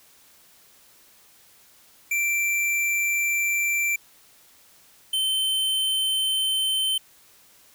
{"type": "tone pair in turn", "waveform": "square", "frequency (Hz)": [2349, 3086], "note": ["D7", "G7"], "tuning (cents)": [0, -28], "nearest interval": "perfect fourth", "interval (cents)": 472, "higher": "second", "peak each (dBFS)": -22, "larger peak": "neither", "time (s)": [[2.11, 3.96], [5.13, 6.98]], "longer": "neither", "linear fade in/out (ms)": 5, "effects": ["white hiss -55 dBFS RMS until 7.74 s"]}